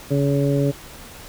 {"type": "harmonic tone", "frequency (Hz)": 140.8, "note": "C#3", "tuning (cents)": 27, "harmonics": [1, 2, 3, 4], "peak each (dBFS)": [-19, -22, -24, -25], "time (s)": [0.1, 0.72], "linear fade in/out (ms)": 20, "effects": ["pink hiss -40 dBFS RMS until 1.28 s"]}